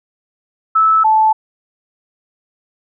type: tone pair in turn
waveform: sine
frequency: 1308 / 873 Hz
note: E6 / A5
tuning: -14 / -14 cents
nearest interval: perfect fifth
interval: 700 cents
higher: first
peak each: -8 dBFS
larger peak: neither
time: 0.75-1.04 / 1.04-1.33 s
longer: neither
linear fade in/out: 10 ms
effects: none